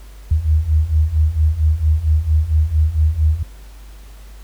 sine beating tone pair, 75.2 / 79.6 Hz, D2 / D#2, +42 / +40 cents, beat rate 4.4 Hz, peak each -17 / -14 dBFS, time 0.31-3.43 s, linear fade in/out 5 ms, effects added 50 Hz sine -35 dBFS peak until 4.43 s + pink hiss -48 dBFS RMS until 4.43 s

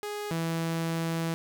sawtooth tone pair in turn, 415.3 / 164.81 Hz, G#4 / E3, 0 / 0 cents, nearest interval octave + major third, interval 1600 cents, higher first, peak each -29 / -24 dBFS, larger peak second, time 0.03-0.31 / 0.31-1.34 s, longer second, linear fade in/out 0 ms, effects none

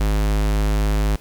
square tone, 51.91 Hz, G#1, in tune, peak -17 dBFS, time 0-1.16 s, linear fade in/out 5 ms, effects pink hiss -48 dBFS RMS until 1.2 s

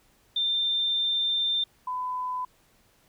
sine tone pair in turn, 3588 / 1004.6 Hz, A7 / B5, +33 / +29 cents, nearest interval octave + minor seventh, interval 2204 cents, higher first, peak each -23 / -28 dBFS, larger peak first, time 0.36-1.64 / 1.87-2.45 s, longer first, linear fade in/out 5 ms, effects pink hiss -63 dBFS RMS until 3.08 s

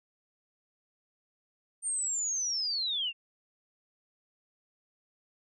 sine linear sweep, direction down, 8900 to 2671 Hz, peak -29 dBFS, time 1.82-3.13 s, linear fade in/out 50 ms, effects none

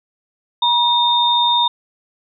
sine tone pair together, 959 / 3654 Hz, A#5 / A#7, +49 / -35 cents, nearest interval octave + major seventh, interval 2316 cents, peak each -15 dBFS, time 0.62-1.68 s, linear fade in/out 5 ms, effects none

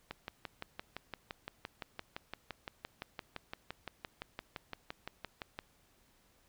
click train, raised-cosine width 0.3 ms, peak -24 dBFS, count 33, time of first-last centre 0.11-5.589 s, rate 5.84 Hz, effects pink hiss -69 dBFS RMS until 6.48 s

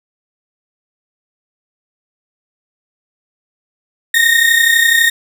35% pulse tone pair together, 1832.7 / 1864.7 Hz, A#6 / A#6, -30 / 0 cents, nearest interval unison, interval 30 cents, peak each -10 dBFS, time 4.14-5.1 s, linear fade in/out 5 ms, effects none

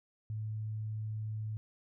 sine tone, 108.3 Hz, A2, 27 cents flat, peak -35 dBFS, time 0.3-1.57 s, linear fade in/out 0 ms, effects none

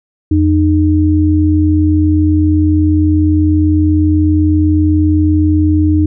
sine tone pair together, 86 / 306.2 Hz, F2 / D#4, -26 / -28 cents, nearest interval octave + minor seventh, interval 2198 cents, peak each -10 dBFS, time 0.31-6.06 s, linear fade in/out 5 ms, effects none

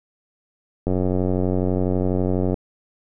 click train, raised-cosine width 2 ms, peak -9 dBFS, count 155, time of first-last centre 0.87-2.542 s, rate 92.1 Hz, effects none

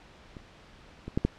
clicks, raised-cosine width 3 ms, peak -29 / -24 / -12 / -10 dBFS, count 4, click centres 0.368 / 1.08 / 1.175 / 1.25 s, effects pink hiss -53 dBFS RMS until 1.38 s + low-pass 4000 Hz 12 dB/octave

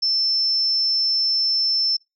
sine tone, 5320 Hz, E8, 15 cents sharp, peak -17 dBFS, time 0.02-1.97 s, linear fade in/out 10 ms, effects noise-tail reverb RT60 0.2 s tail -25 dB re dry

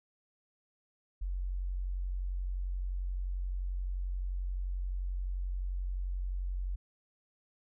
sine tone, 45.73 Hz, F#1, 20 cents flat, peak -32 dBFS, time 1.21-6.76 s, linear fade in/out 10 ms, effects none

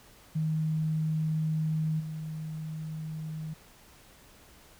sine tone with level steps, 157 Hz, D#3, 16 cents sharp, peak -26 / -34 dBFS, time 0.35-3.54 s, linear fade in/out 10 ms, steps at 1.99 s, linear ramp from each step 20 ms, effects pink hiss -56 dBFS RMS until 4.79 s

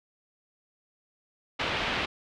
white low-pass noise, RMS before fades -30 dBFS, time 1.59-2.06 s, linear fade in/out 10 ms, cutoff 3300 Hz, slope 24 dB/octave, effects none

